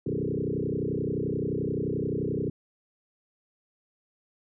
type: tone with frequency modulation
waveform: sine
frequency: 279.9 Hz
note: C#4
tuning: 17 cents sharp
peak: -26 dBFS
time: 0.06-2.5 s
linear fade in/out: 5 ms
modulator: 31.5 Hz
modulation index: 5.5
effects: none